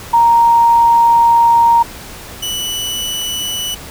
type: tone pair in turn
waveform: sine / sawtooth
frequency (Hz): 932.3 / 2967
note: A#5 / F#7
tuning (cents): 0 / +4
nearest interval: octave + minor sixth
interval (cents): 2004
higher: second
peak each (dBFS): -6 / -15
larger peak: first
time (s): 0.13-1.83 / 2.42-3.75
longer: first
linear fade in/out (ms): 10
effects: pink hiss -32 dBFS RMS until 3.9 s